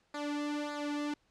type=tone with flanger; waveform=sawtooth; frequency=293.7 Hz; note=D4; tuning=in tune; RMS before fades=-36 dBFS; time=0.14-1.14 s; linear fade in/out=5 ms; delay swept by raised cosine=0.34 to 2.14 ms; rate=1.7 Hz; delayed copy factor=-0.8; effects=pink hiss -72 dBFS RMS until 1.3 s + low-pass 6000 Hz 12 dB/octave